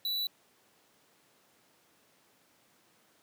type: tone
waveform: square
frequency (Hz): 3951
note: B7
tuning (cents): 0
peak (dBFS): -31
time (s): 0.05-0.27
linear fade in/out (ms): 2
effects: pink hiss -66 dBFS RMS until 3.22 s + high-pass 200 Hz 12 dB/octave